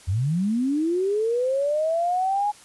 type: linear sweep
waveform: sine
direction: up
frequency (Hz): 82.41 to 840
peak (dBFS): -20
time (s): 0.07-2.52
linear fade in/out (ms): 20
effects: white hiss -49 dBFS RMS until 2.64 s + resampled to 24000 Hz